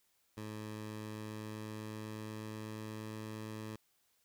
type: tone with pitch glide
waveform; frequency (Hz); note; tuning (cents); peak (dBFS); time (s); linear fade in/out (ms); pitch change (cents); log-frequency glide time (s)
15% pulse; 107.5 to 108.69; A2 to A2; -40 to -21; -36; 0.37-3.76; 5; +19; 0.79-3.24
effects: white hiss -75 dBFS RMS until 4.24 s